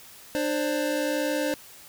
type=tone cluster; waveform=square; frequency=299.2 / 528 / 589 Hz; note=D4 / C5 / D5; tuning=+32 / +16 / +5 cents; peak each=-29 / -29 / -32 dBFS; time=0.35-1.54 s; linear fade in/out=0 ms; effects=white hiss -48 dBFS RMS until 1.88 s